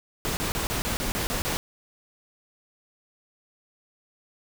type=noise bursts; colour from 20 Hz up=pink; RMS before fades=-28 dBFS; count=9; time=0.25-1.57 s; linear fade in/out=0 ms; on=120 ms; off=30 ms; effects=none